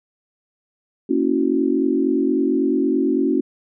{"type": "chord", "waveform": "sine", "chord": "F# dominant seventh", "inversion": "first", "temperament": "equal with one note detuned", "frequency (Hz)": [233.1, 277.2, 326.2, 370], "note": ["A#3", "C#4", "E4", "F#4"], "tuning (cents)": [0, 0, -18, 0], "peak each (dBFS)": [-24, -19, -22, -22], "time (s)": [1.09, 3.41], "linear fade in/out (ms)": 10, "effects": []}